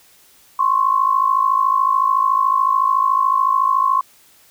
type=tone pair together; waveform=sine; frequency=1046.5 / 1100.3 Hz; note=C6 / C#6; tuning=0 / -13 cents; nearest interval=minor second; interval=87 cents; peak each=-16 dBFS; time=0.59-4.01 s; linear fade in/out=5 ms; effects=white hiss -51 dBFS RMS until 4.5 s